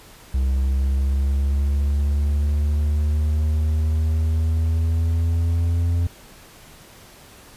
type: linear sweep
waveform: triangle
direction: up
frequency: 65.5 to 86 Hz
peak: -15 dBFS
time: 0.34-6.07 s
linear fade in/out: 5 ms
effects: pink hiss -46 dBFS RMS until 7.56 s + resampled to 32000 Hz